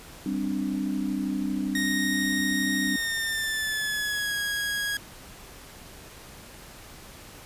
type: chord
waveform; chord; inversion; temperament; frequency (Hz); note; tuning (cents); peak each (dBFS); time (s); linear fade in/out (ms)
sine; G suspended fourth; none; just; 196 / 261.3 / 294; G3 / C4 / D4; 0 / -2 / +2; -30; 0.26-2.96; 2
type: tone with pitch glide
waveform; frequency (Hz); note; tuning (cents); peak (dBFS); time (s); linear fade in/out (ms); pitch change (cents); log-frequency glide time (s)
sawtooth; 1864.7 to 1651.7; A#6 to G#6; 0 to -10; -23; 1.75-4.97; 2; -210; 2.85-4.35
effects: pink hiss -46 dBFS RMS until 7.45 s + resampled to 32000 Hz